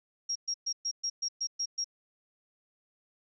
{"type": "tone bursts", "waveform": "sine", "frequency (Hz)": 5600, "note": "F8", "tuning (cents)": 4, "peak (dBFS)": -29, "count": 9, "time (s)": [0.29, 1.844], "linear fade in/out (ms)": 10, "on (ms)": 66, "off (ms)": 120, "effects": []}